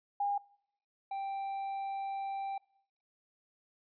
sine / triangle tone pair in turn, 810 / 784.7 Hz, G#5 / G5, -43 / +2 cents, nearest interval minor second, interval 55 cents, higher first, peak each -29 / -33 dBFS, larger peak first, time 0.2-0.38 / 1.11-2.58 s, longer second, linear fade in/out 5 ms, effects noise-tail reverb RT60 0.7 s tail -24 dB re dry + resampled to 11025 Hz

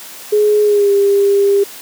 sine tone with pitch glide, 420 to 400.1 Hz, G#4 to G4, +19 to +35 cents, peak -8 dBFS, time 0.32-1.64 s, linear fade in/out 10 ms, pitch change -84 cents, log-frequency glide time 0.63-0.91 s, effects white hiss -33 dBFS RMS until 1.81 s + high-pass 200 Hz 12 dB/octave

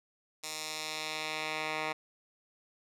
10% pulse tone with band-pass filter sweep, 155.56 Hz, D#3, in tune, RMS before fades -37 dBFS, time 0.43-1.93 s, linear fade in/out 10 ms, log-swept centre 6600 to 1800 Hz, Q 1, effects none

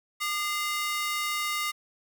sawtooth ring-modulated tone, 1642 Hz, G#6, 20 cents flat, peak -21 dBFS, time 0.2-1.72 s, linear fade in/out 20 ms, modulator 431 Hz, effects 10-bit

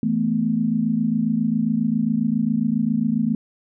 sine chord, E suspended fourth, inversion none, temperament just, 164.81 / 219.8 / 247.2 Hz, E3 / A3 / B3, 0 / -2 / +2 cents, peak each -26 / -20 / -23 dBFS, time 0.03-3.35 s, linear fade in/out 2 ms, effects none

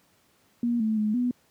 sine tone with pitch steps, 237.8 / 218.6 / 212.7 / 246.1 Hz, A#3 / A3 / G#3 / B3, +35 / -11 / +42 / -6 cents, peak -22 dBFS, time 0.63-1.31 s, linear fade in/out 2 ms, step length 170 ms, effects pink hiss -64 dBFS RMS until 1.5 s + high-pass 100 Hz 12 dB/octave

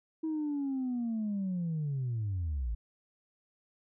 sine linear sweep, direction down, 321.9 to 51.2 Hz, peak -29 dBFS, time 0.23-2.75 s, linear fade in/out 10 ms, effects tanh soft clip ceiling -28 dBFS

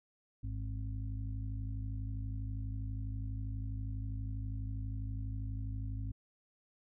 harmonic tone with a mistuned harmonic, 52.3 Hz, G#1, 13 cents sharp, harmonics 1 / 2 / 4 / 5, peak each -39 / -39 / -56 / -50 dBFS, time 0.43-6.12 s, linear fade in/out 10 ms, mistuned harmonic 5, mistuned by +37 cents, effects none

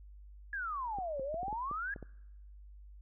sine exponential two-way sweep, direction down then up, 1699 to 522 to 1699 Hz, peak -35 dBFS, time 0.53-1.94 s, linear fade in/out 2 ms, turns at 1.22 s
clicks, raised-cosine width 2 ms, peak -32 dBFS, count 9, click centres 0.986 / 1.196 / 1.343 / 1.431 / 1.482 / 1.528 / 1.713 / 1.962 / 2.027 s
effects noise-tail reverb RT60 0.9 s tail -25 dB re dry + added 50 Hz sine -50 dBFS peak until 3.01 s

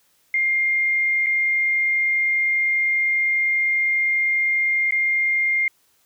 sine tone with dropouts, 2115 Hz, C7, 18 cents sharp, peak -17 dBFS, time 0.34-5.68 s, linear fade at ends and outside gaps 2 ms, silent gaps 1.262-1.267 / 4.909-4.922 s, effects white hiss -62 dBFS RMS until 6.05 s

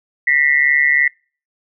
sine tone with amplitude modulation, 1963 Hz, B6, 11 cents flat, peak -7 dBFS, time 0.27-1.08 s, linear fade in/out 5 ms, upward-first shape sine, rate 143 Hz, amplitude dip 85%, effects noise-tail reverb RT60 0.4 s tail -26 dB re dry

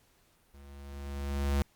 square tone with level ramp, 70.1 Hz, C#2, 20 cents sharp, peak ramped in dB -51 to -25 dBFS, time 0.54-1.62 s, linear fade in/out 0 ms, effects pink hiss -67 dBFS RMS until 1.75 s + Opus 48 kbps

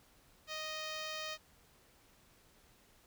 5% pulse tone with notch filter, 622.3 Hz, D#5, in tune, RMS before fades -42 dBFS, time 0.47-1.38 s, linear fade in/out 50 ms, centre 8700 Hz, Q 0.71, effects pink hiss -66 dBFS RMS until 3.06 s

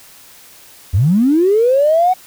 triangle linear sweep, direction up, 77.2 to 754 Hz, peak -5 dBFS, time 0.93-2.14 s, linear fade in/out 20 ms, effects tanh soft clip ceiling -7 dBFS + white hiss -42 dBFS RMS until 2.26 s

